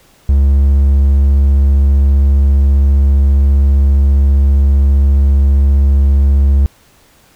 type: tone with vibrato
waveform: triangle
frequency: 69.3 Hz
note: C#2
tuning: in tune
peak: -4 dBFS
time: 0.29-6.66 s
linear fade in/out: 0 ms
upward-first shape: sine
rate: 15 Hz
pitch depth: 8 cents each way
effects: pink hiss -48 dBFS RMS until 7.35 s